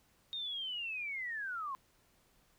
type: linear sweep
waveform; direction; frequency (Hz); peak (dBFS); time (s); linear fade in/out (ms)
sine; down; 3714 to 1030; -37; 0.33-1.75; 0
effects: pink hiss -70 dBFS RMS until 2.58 s